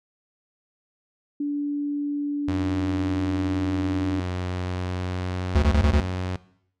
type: tone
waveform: sine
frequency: 289.5 Hz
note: D4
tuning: 25 cents flat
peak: -23 dBFS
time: 1.4-4.2 s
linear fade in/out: 5 ms
type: tone with pitch glide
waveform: sawtooth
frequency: 90.6 to 91.71 Hz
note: F#2 to F#2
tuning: -36 to -15 cents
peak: -22 dBFS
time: 2.48-6.36 s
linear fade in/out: 0 ms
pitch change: +21 cents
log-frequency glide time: 4.43-5.9 s
type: tone bursts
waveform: square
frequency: 73.42 Hz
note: D2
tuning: in tune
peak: -17 dBFS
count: 5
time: 5.55-6.003 s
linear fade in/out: 5 ms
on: 73 ms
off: 22 ms
effects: noise-tail reverb RT60 0.7 s tail -19 dB re dry + low-pass 5000 Hz 12 dB/octave